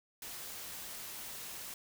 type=noise; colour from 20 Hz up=white; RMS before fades=-45 dBFS; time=0.22-1.74 s; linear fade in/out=2 ms; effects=none